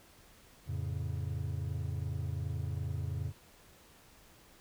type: chord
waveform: triangle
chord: F augmented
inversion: none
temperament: equal with one note detuned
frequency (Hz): 87.31 / 110 / 139.31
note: F2 / A2 / C#3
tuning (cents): 0 / 0 / +9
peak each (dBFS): -35 / -37 / -37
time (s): 0.66-3.33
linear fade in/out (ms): 50
effects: pink hiss -60 dBFS RMS until 4.6 s